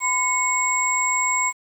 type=tone cluster; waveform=sine; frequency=1014 / 2193 / 7620 Hz; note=B5 / C#7 / A#8; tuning=+45 / -19 / +37 cents; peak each=-23 dBFS; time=0-1.53 s; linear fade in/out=50 ms; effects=8-bit